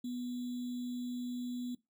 sine tone with sample-and-hold, 246 Hz, B3, 7 cents flat, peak -36 dBFS, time 0.04-1.75 s, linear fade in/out 5 ms, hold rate 3675 Hz, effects noise-tail reverb RT60 0.2 s tail -19 dB re dry

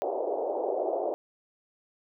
white band-pass noise, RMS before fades -30 dBFS, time 0.02-1.14 s, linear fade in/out 0 ms, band 350 to 750 Hz, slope 48 dB/octave, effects none

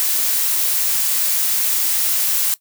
blue noise, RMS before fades -18 dBFS, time 0-2.54 s, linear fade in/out 0 ms, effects noise-tail reverb RT60 0.1 s tail -18 dB re dry

